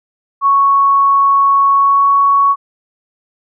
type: tone with pitch glide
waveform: sine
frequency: 1108.7 to 1115.8 Hz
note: C#6 to C#6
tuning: 0 to +11 cents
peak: -7 dBFS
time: 0.41-2.56 s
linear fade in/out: 50 ms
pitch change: +11 cents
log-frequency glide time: 1.74-2.08 s
effects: none